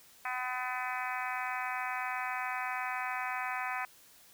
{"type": "harmonic tone", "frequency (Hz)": 252.3, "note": "B3", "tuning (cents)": 37, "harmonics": [3, 4, 5, 6, 7, 8, 9, 10], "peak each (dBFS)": [-39, -40, -41, -42, -42, -43, -44, -44], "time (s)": [0.25, 3.85], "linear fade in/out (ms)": 2, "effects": ["white hiss -59 dBFS RMS until 4.33 s"]}